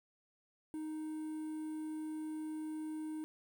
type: tone with quantisation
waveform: triangle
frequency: 310.9 Hz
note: D#4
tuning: 1 cent flat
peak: -37 dBFS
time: 0.74-3.24 s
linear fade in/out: 0 ms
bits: 10
effects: none